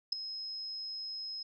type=tone with ADSR envelope; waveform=sine; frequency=5130 Hz; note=E8; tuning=48 cents flat; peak=-23 dBFS; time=0.12-1.43 s; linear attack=8 ms; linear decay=3 ms; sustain=-15 dB; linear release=6 ms; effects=none